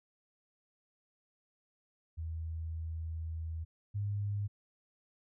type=tone pair in turn; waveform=sine; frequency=81 / 102.05 Hz; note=E2 / G#2; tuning=-30 / -30 cents; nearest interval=major third; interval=400 cents; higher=second; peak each=-36 / -32 dBFS; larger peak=second; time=2.17-3.65 / 3.94-4.48 s; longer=first; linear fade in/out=20 ms; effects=none